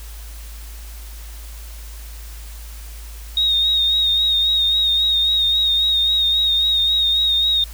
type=tone with vibrato; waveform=sine; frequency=3729 Hz; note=A#7; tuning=in tune; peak=-14 dBFS; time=3.37-7.64 s; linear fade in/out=2 ms; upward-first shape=sine; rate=3.7 Hz; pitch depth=37 cents each way; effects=added 54 Hz sine -32 dBFS peak until 7.73 s + white hiss -42 dBFS RMS until 7.73 s